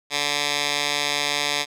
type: tone with band-pass filter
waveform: 10% pulse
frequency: 145.1 Hz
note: D3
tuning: 21 cents flat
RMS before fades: -24 dBFS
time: 0.1-1.66 s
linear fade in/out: 50 ms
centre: 4000 Hz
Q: 1.1
effects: none